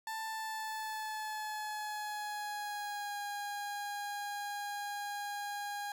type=tone with pitch glide; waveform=30% pulse; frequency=886 to 817.2 Hz; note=A5 to G#5; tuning=+12 to -28 cents; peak=-35 dBFS; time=0.07-5.92 s; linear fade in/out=2 ms; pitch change=-140 cents; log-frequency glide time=0.24-3.19 s; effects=none